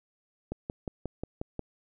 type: click train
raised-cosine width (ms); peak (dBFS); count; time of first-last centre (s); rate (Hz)
2; -20; 7; 0.52-1.593; 5.59
effects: none